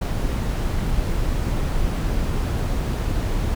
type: noise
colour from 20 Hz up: brown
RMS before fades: -22 dBFS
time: 0.01-3.55 s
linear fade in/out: 10 ms
effects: none